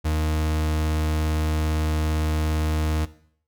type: tone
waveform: 40% pulse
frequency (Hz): 77.6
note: D#2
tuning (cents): -4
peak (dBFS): -20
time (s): 0.04-3.06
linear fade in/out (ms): 20
effects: noise-tail reverb RT60 0.6 s tail -17 dB re dry